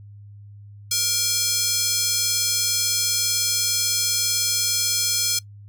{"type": "tone with high-pass filter", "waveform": "square", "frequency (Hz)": 471, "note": "A#4", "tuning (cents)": 18, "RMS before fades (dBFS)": -22, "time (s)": [0.91, 5.39], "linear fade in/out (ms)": 5, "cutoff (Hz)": 5100, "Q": 1.6, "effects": ["noise-tail reverb RT60 0.1 s tail -22 dB re dry", "added 102 Hz sine -40 dBFS peak until 5.68 s"]}